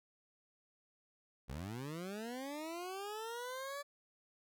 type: linear sweep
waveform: 20% pulse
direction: up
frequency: 58.27 to 579 Hz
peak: -37 dBFS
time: 1.48-3.83 s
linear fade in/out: 20 ms
effects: none